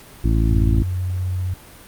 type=harmonic tone; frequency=55.2 Hz; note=A1; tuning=6 cents sharp; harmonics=1 / 2 / 3 / 4 / 5 / 6; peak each=-16 / -20 / -27 / -27 / -27 / -28 dBFS; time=0.24-0.83 s; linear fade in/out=5 ms
type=tone; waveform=sine; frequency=91.5 Hz; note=F#2; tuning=19 cents flat; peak=-20 dBFS; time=0.51-1.54 s; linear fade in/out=5 ms
effects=pink hiss -43 dBFS RMS until 1.87 s + Opus 48 kbps